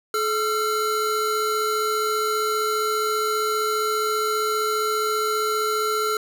square tone pair together, 429 / 1362 Hz, A4 / F6, -44 / -44 cents, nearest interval octave + minor sixth, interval 2000 cents, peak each -25 / -24 dBFS, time 0.14-6.17 s, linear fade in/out 2 ms, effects none

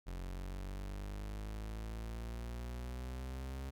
40% pulse exponential sweep, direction up, 44.58 to 67.6 Hz, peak -40 dBFS, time 0.06-3.71 s, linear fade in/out 20 ms, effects none

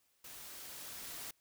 white noise with level ramp, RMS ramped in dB -51 to -45 dBFS, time 0.24-1.31 s, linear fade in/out 5 ms, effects white hiss -75 dBFS RMS until 1.4 s

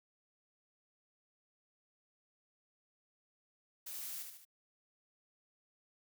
blue noise with echo, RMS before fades -45 dBFS, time 3.86-4.23 s, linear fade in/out 10 ms, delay 74 ms, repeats 3, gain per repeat -5 dB, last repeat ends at 4.452 s, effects none

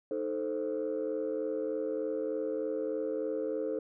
sine chord, A diminished, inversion second, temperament equal, 311.1 / 440 / 523.3 Hz, Eb4 / A4 / C5, 0 / 0 / 0 cents, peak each -36 / -33 / -34 dBFS, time 0.11-3.79 s, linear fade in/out 2 ms, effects tanh soft clip ceiling -25 dBFS

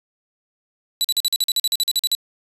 sawtooth tone bursts, 3951 Hz, B7, in tune, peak -13 dBFS, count 15, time 1.01-2.15 s, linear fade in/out 0 ms, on 34 ms, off 45 ms, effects resampled to 32000 Hz

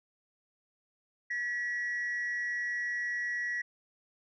sine tone pair together, 1721 / 1931.8 Hz, A6 / B6, -39 / -39 cents, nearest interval major second, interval 200 cents, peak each -38 / -30 dBFS, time 1.3-3.62 s, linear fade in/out 10 ms, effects tanh soft clip ceiling -28 dBFS

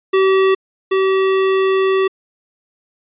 square tone pair in turn, 383.1 / 383.1 Hz, G4 / G4, -40 / -40 cents, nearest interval unison, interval 0 cents, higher neither, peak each -11 / -13 dBFS, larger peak first, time 0.13-0.55 / 0.91-2.08 s, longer second, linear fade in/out 10 ms, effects resampled to 8000 Hz

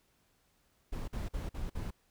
brown noise bursts, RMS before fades -37 dBFS, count 5, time 0.92-1.908 s, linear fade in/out 10 ms, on 160 ms, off 47 ms, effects pink hiss -72 dBFS RMS until 2.1 s

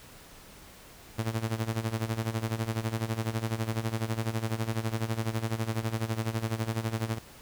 sawtooth tone with tremolo, 112.2 Hz, A2, 34 cents sharp, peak -22 dBFS, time 1.18-7.19 s, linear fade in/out 10 ms, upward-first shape sine, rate 12 Hz, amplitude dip 80%, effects pink hiss -51 dBFS RMS until 7.41 s

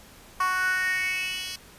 10% pulse tone with high-pass filter sweep, 370 Hz, F#4, in tune, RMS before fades -27 dBFS, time 0.4-1.56 s, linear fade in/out 5 ms, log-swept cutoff 1100 to 3700 Hz, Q 5.6, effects pink hiss -50 dBFS RMS until 1.78 s + resampled to 32000 Hz

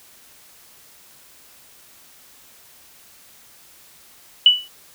sine tone with exponential decay, 2960 Hz, F#7, in tune, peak -4 dBFS, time 4.46-4.68 s, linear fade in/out 2 ms, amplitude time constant 47 ms, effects white hiss -49 dBFS RMS until 4.94 s

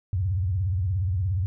sine tone with vibrato, 92.5 Hz, F#2, in tune, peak -22 dBFS, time 0.13-1.46 s, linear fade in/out 0 ms, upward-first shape triangle, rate 17 Hz, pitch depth 250 cents each way, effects none

